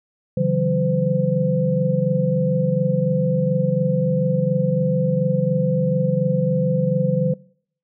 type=tone cluster; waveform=sine; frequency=140.3 / 163.2 / 187.3 / 511 Hz; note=C#3 / E3 / F#3 / C5; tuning=+21 / -17 / +21 / -41 cents; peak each=-22 dBFS; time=0.37-7.34 s; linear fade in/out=5 ms; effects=noise-tail reverb RT60 0.6 s tail -23 dB re dry